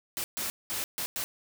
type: noise bursts at uneven times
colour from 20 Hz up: white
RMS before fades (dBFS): -33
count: 5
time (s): 0.17-0.24 / 0.37-0.5 / 0.7-0.84 / 0.98-1.06 / 1.16-1.24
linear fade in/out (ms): 0
effects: none